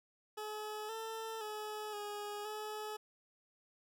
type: tone with pitch steps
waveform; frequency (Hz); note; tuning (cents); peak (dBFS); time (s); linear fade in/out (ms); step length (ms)
20% pulse; 426.1 / 446.6 / 425.6 / 414.1 / 426.7; G#4 / A4 / G#4 / G#4 / G#4; +44 / +26 / +42 / -5 / +47; -36; 0.37-2.97; 10; 520
effects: none